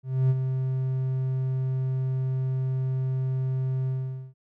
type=tone with ADSR envelope; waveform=triangle; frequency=130.81 Hz; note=C3; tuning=in tune; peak=-15 dBFS; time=0.03-4.34 s; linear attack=270 ms; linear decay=39 ms; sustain=-7 dB; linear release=460 ms; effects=none